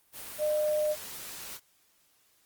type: tone in noise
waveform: sine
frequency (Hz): 606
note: D#5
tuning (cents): -46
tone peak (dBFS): -25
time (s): 0.38-0.96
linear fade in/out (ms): 50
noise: white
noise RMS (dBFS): -42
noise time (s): 0.12-1.6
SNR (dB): +14
effects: white hiss -67 dBFS RMS until 2.45 s + Opus 32 kbps